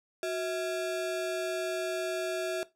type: ring-modulated tone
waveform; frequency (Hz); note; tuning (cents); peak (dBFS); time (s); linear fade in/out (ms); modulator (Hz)
square; 508; B4; +49; -28; 0.23-2.63; 0; 141
effects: noise-tail reverb RT60 0.2 s tail -18 dB re dry + low-pass 12000 Hz 12 dB/octave